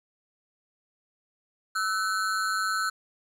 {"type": "ring-modulated tone", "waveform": "square", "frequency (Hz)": 1409, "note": "F6", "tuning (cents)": 15, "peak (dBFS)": -23, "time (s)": [1.75, 2.9], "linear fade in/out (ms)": 10, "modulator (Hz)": 98.8, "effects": ["low-pass 11000 Hz 12 dB/octave", "10-bit"]}